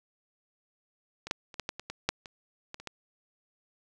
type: clicks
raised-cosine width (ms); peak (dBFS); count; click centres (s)
0.2; -22 / -11 / -29 / -16 / -15 / -22 / -20 / -8 / -26 / -22 / -28 / -20; 12; 1.27 / 1.311 / 1.542 / 1.597 / 1.691 / 1.796 / 1.9 / 2.09 / 2.258 / 2.744 / 2.8 / 2.873
effects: none